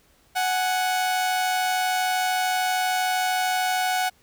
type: tone pair together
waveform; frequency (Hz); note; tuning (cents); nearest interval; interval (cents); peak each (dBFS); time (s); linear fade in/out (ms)
sawtooth; 740 / 833; F#5 / G#5; 0 / +5; major second; 205; -18 / -28; 0.35-4.1; 20
effects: pink hiss -60 dBFS RMS until 4.22 s